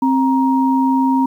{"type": "tone pair together", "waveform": "sine", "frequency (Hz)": [263.8, 940], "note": ["C4", "A#5"], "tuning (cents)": [14, 14], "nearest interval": "octave + minor seventh", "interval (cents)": 2200, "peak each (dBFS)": [-13, -17], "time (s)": [0.02, 1.26], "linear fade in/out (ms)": 5, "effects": ["8-bit"]}